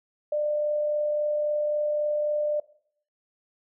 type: tone with amplitude modulation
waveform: sine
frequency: 597 Hz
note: D5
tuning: 28 cents sharp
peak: -22 dBFS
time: 0.32-2.6 s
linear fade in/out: 5 ms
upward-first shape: sine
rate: 43.7 Hz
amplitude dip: 25%
effects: noise-tail reverb RT60 0.6 s tail -18 dB re dry